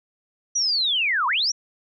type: linear two-way sweep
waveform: sine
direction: down then up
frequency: 5930 to 930 to 5930 Hz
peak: -19 dBFS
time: 0.55-1.52 s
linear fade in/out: 10 ms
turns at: 1.27 s
effects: none